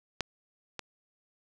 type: clicks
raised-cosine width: 0.2 ms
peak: -12 / -19 dBFS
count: 2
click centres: 0.207 / 0.793 s
effects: none